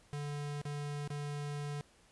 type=tone with dropouts; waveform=square; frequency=145.6 Hz; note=D3; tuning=15 cents flat; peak=-38 dBFS; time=0.13-1.81 s; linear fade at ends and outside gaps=0 ms; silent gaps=0.615-0.653 / 1.076-1.103 s; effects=pink hiss -65 dBFS RMS until 2.11 s + resampled to 24000 Hz